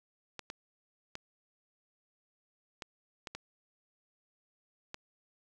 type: clicks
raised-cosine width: 0.2 ms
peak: -23 dBFS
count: 7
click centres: 0.393 / 0.501 / 1.154 / 2.822 / 3.272 / 3.35 / 4.944 s
effects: none